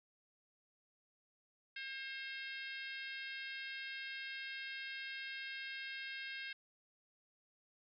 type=harmonic tone with a mistuned harmonic; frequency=535 Hz; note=C5; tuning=38 cents sharp; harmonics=3 / 4 / 5 / 6 / 7 / 8 / 9; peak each=-47 / -49 / -50 / -53 / -54 / -58 / -59 dBFS; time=1.76-6.53 s; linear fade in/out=5 ms; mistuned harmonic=9; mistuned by=+46 cents; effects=none